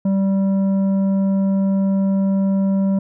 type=tone with tanh clipping; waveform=triangle; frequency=194.4 Hz; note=G3; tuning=14 cents flat; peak=-16 dBFS; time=0.05-2.99 s; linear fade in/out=5 ms; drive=12 dB; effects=none